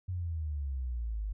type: exponential sweep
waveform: sine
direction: down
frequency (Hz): 93.3 to 49.35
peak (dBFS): -32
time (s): 0.08-1.33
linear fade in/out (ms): 10
effects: none